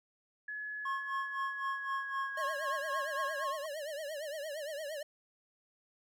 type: tone with pitch glide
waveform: sine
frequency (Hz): 1700 to 1642.1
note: G#6 to G#6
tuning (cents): +40 to -20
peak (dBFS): -38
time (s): 0.48-3.44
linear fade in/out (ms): 5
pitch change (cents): -60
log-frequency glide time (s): 1.2-2.53
type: tone with tremolo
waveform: triangle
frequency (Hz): 1083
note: C#6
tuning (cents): -41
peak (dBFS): -31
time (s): 0.85-3.66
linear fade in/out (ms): 5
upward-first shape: sine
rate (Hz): 3.9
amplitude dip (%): 85
type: tone with vibrato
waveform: square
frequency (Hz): 599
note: D5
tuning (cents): +34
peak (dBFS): -39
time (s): 2.37-5.03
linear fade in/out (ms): 5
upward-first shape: triangle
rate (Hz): 8.7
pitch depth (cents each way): 150
effects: none